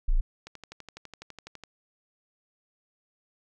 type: tone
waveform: sine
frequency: 28.43 Hz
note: A#0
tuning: 42 cents flat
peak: -19 dBFS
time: 0.08-0.21 s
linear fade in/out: 10 ms
type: click train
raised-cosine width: 0.2 ms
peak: -25 dBFS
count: 15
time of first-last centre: 0.47-1.637 s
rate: 12 Hz
effects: none